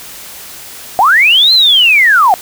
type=linear two-way sweep; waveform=sine; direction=up then down; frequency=696 to 4186 to 696 Hz; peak=-4 dBFS; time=0.99-2.34 s; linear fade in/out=0 ms; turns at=1.53 s; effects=white hiss -30 dBFS RMS until 2.41 s